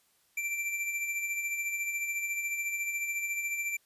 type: tone with tremolo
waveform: square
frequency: 2349 Hz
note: D7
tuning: in tune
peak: -30 dBFS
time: 0.37-3.77 s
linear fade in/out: 5 ms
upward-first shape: sine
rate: 14 Hz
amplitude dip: 45%
effects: white hiss -69 dBFS RMS until 3.85 s + resampled to 32000 Hz